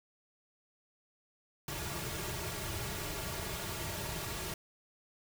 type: noise with comb filter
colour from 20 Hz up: pink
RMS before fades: -39 dBFS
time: 1.68-4.54 s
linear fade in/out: 2 ms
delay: 3.9 ms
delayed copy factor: -0.75
effects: none